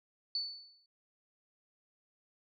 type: tone with exponential decay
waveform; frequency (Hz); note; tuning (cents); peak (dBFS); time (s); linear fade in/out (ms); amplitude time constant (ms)
sine; 4479; C#8; +17; -30; 0.35-0.86; 2; 110
effects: none